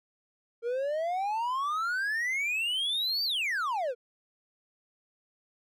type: exponential two-way sweep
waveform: triangle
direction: up then down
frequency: 457.1 to 4699 to 457.1 Hz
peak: -26 dBFS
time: 0.62-3.95 s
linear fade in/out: 50 ms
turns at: 3.24 s
effects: none